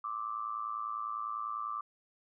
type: tone with amplitude modulation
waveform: sine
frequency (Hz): 1174.7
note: D6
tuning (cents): 0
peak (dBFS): -31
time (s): 0.04-1.81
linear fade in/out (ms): 5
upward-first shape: sine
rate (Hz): 110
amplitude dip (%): 80
effects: none